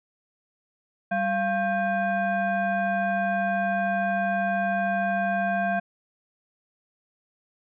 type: tone with frequency modulation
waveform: sine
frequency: 692 Hz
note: F5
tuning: 16 cents flat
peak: -22 dBFS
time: 1.11-5.8 s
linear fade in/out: 10 ms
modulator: 887 Hz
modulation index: 1
effects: none